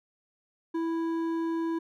sine tone with hard clipping, 329.6 Hz, E4, in tune, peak -29 dBFS, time 0.74-1.79 s, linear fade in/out 10 ms, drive 8 dB, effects none

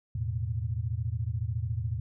sine chord, E suspended fourth, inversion none, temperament equal with one note detuned, 82.41 / 110 / 124.04 Hz, E2 / A2 / B2, 0 / 0 / +8 cents, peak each -34 / -31 / -35 dBFS, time 0.15-2 s, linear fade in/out 5 ms, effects none

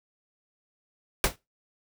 pink noise with exponential decay, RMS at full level -18 dBFS, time 1.24-1.36 s, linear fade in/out 1 ms, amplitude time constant 24 ms, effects noise-tail reverb RT60 0.2 s tail -17 dB re dry

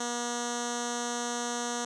10% pulse tone with low-pass filter, 240 Hz, B3, 49 cents flat, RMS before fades -33 dBFS, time 0-1.85 s, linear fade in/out 5 ms, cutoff 7000 Hz, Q 7, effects none

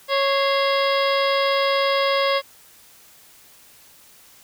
harmonic tone with a mistuned harmonic, 551 Hz, C#5, 11 cents flat, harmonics 1 / 2 / 3 / 4 / 5 / 6 / 7 / 8 / 9, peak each -20 / -23 / -31 / -27 / -33 / -28 / -34 / -35 / -32 dBFS, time 0.08-2.42 s, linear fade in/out 50 ms, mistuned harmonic 4, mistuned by -95 cents, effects white hiss -50 dBFS RMS until 4.43 s

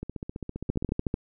two click trains, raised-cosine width 3 ms, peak -21 / -13 dBFS, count 14 / 7, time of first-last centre 0.03-0.891 / 0.7-1.141 s, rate 15.1 / 13.6 Hz, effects none

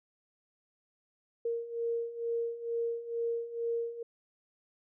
sine beating tone pair, 464.1 / 466.3 Hz, A#4 / A#4, -8 / +1 cents, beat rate 2.2 Hz, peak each -37 / -33 dBFS, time 1.45-4.03 s, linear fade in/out 5 ms, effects none

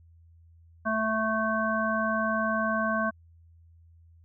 harmonic tone, 220 Hz, A3, in tune, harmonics 1 / 3 / 5 / 7, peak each -30 / -30 / -30 / -30 dBFS, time 0.85-3.11 s, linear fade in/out 20 ms, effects added 83 Hz sine -53 dBFS peak until 4.24 s

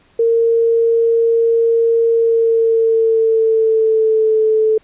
sine tone with pitch glide, 459.8 to 436.8 Hz, A#4 to A4, -24 to -13 cents, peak -10 dBFS, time 0.19-4.78 s, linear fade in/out 5 ms, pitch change -89 cents, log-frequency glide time 2.1-4.4 s, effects pink hiss -53 dBFS RMS until 4.83 s + resampled to 8000 Hz

